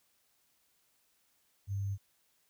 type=tone with sample-and-hold; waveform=sine; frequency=99 Hz; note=G2; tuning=18 cents sharp; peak=-32 dBFS; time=1.67-1.98 s; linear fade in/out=50 ms; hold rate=6300 Hz; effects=white hiss -73 dBFS RMS until 2.49 s